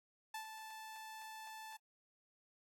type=tone with ADSR envelope; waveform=sawtooth; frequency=877 Hz; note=A5; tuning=6 cents flat; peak=-38 dBFS; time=0.34-1.77 s; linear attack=5 ms; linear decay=100 ms; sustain=-7 dB; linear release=9 ms; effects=AAC 64 kbps